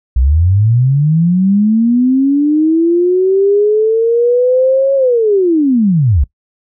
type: linear two-way sweep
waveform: sine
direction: up then down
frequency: 58.27 to 551 to 58.27 Hz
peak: -7 dBFS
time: 0.16-6.24 s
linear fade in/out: 5 ms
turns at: 4.95 s
effects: noise-tail reverb RT60 0.1 s tail -20 dB re dry